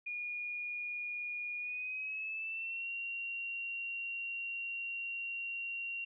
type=tone with pitch glide; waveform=sine; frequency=2439 to 2754 Hz; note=D#7 to F7; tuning=-35 to -25 cents; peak=-37 dBFS; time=0.06-6.05 s; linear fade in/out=10 ms; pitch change=+210 cents; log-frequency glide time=1.58-2.9 s; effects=none